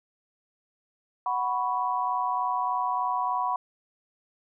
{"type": "chord", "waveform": "sine", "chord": "F# suspended fourth", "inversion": "none", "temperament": "just", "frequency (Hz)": [740, 986.7, 1110], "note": ["F#5", "B5", "C#6"], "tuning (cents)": [0, -2, 2], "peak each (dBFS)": [-30, -27, -31], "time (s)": [1.26, 3.56], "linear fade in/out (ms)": 2, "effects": []}